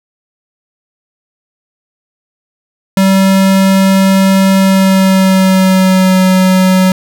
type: tone with pitch glide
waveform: square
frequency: 192.5 to 186.59 Hz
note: G3 to F#3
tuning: -31 to +15 cents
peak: -6 dBFS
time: 2.97-6.92 s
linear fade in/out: 2 ms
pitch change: -54 cents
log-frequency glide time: 4.57-6.21 s
effects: none